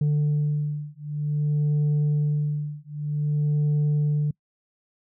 sine beating tone pair, 148.1 / 148.63 Hz, D3 / D3, +15 / +21 cents, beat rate 0.53 Hz, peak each -22 dBFS, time 0.01-4.31 s, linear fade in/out 5 ms, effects noise-tail reverb RT60 0.1 s tail -26 dB re dry + tanh soft clip ceiling -18 dBFS

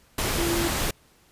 sine tone in noise, 339.4 Hz, F4, 49 cents flat, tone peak -25 dBFS, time 0.38-0.68 s, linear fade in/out 5 ms, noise pink, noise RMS -26 dBFS, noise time 0.18-0.91 s, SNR -2 dB, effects pink hiss -59 dBFS RMS until 1.31 s + resampled to 32000 Hz

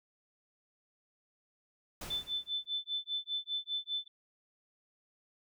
pink noise with exponential decay, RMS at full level -41 dBFS, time 2.01-2.66 s, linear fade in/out 5 ms, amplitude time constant 140 ms
sine tone with tremolo, 3520 Hz, A7, in tune, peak -31 dBFS, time 2.1-4.08 s, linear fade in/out 5 ms, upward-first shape sine, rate 5 Hz, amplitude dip 100%
effects none

